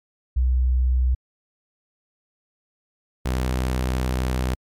sine / sawtooth tone pair in turn, 63 / 63.44 Hz, B1 / B1, +35 / +47 cents, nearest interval unison, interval 12 cents, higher second, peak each -16 / -17 dBFS, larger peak first, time 0.36-1.15 / 3.25-4.55 s, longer second, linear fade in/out 10 ms, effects MP3 96 kbps

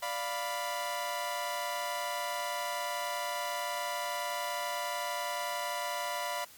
sawtooth chord, B diminished, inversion first, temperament equal, 587.3 / 698.5 / 987.8 Hz, D5 / F5 / B5, 0 / 0 / 0 cents, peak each -35 / -34 / -32 dBFS, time 0.02-6.45 s, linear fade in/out 10 ms, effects white hiss -54 dBFS RMS until 6.57 s + MP3 96 kbps

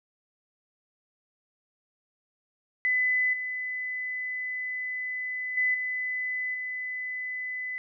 sine tone with level steps, 2007 Hz, B6, 27 cents sharp, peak -22 / -30 / -22 / -28 / -31 dBFS, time 2.85-7.78 s, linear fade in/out 0 ms, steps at 3.33 / 5.57 / 5.74 / 6.54 s, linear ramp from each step 5 ms, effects none

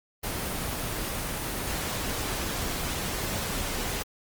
pink noise, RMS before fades -31 dBFS, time 0.23-4.03 s, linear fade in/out 10 ms, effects Opus 24 kbps

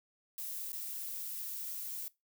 violet noise with dropouts, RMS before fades -41 dBFS, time 0.38-2.08 s, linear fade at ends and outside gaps 1 ms, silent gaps 0.72-0.73 s, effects noise-tail reverb RT60 0.2 s tail -20 dB re dry

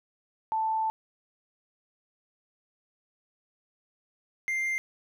sine / triangle tone pair in turn, 882 / 2098 Hz, A5 / C7, +4 / +4 cents, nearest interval octave + minor third, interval 1500 cents, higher second, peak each -25 dBFS, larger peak neither, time 0.52-0.9 / 4.48-4.78 s, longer first, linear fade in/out 0 ms, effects none

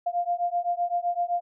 sine beating tone pair, 696 / 703.8 Hz, F5 / F5, -6 / +13 cents, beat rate 7.8 Hz, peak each -27 dBFS, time 0.06-1.41 s, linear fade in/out 10 ms, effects none

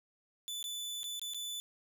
sawtooth tone with dropouts, 3490 Hz, A7, 15 cents flat, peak -35 dBFS, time 0.48-1.6 s, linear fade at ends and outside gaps 0 ms, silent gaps 0.628-0.641 / 1.032-1.041 / 1.195-1.216 / 1.336-1.345 s, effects none

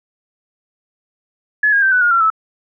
sine tone with pitch steps, 1705 / 1630.8 / 1559.9 / 1492 / 1427.1 / 1365 / 1305.7 Hz, G#6 / G#6 / G6 / F#6 / F6 / F6 / E6, +45 / -32 / -9 / +14 / +37 / -40 / -17 cents, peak -10 dBFS, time 1.63-2.302 s, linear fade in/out 5 ms, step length 96 ms, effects none

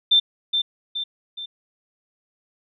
sine tone with echo, 3568 Hz, A7, 23 cents sharp, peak -12 dBFS, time 0.11-0.2 s, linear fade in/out 10 ms, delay 420 ms, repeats 3, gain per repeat -6 dB, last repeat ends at 1.46 s, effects none

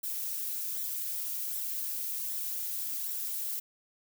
violet noise with flanger, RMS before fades -35 dBFS, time 0.03-3.6 s, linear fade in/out 10 ms, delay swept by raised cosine 0.52 to 4.52 ms, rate 1.3 Hz, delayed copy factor +0.5, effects none

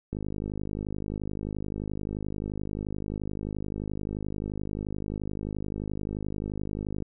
click train, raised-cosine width 3 ms, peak -20 dBFS, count 356, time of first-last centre 0.13-7.023 s, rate 51.5 Hz, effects none

